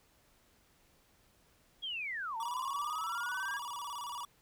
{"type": "linear two-way sweep", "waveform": "sine", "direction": "down then up", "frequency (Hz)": [3337, 887, 1651], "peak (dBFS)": -36, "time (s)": [1.82, 3.59], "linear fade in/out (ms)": 20, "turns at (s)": 2.37}
{"type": "tone with vibrato", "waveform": "square", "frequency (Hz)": 1051, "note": "C6", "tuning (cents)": 7, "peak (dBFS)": -40, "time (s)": [2.4, 4.25], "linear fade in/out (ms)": 2, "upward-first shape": "square", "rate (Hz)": 18, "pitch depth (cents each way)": 150}
{"effects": ["pink hiss -68 dBFS RMS until 4.41 s"]}